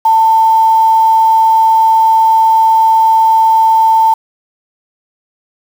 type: tone with quantisation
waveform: sine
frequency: 892 Hz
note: A5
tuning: 23 cents sharp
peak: -5 dBFS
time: 0.05-4.14 s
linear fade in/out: 5 ms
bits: 5
effects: none